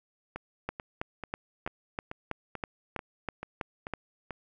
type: two click trains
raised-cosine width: 0.5 ms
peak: -17 / -22 dBFS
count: 11 / 10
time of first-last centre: 0.69-3.937 / 0.36-4.307 s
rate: 3.08 / 2.28 Hz
effects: none